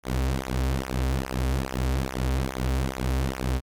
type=tone with flanger; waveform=sawtooth; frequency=65.2 Hz; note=C2; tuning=5 cents flat; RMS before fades=-26 dBFS; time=0.03-3.61 s; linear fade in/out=50 ms; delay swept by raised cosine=0.22 to 6.02 ms; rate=2.4 Hz; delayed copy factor=-0.85; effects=MP3 96 kbps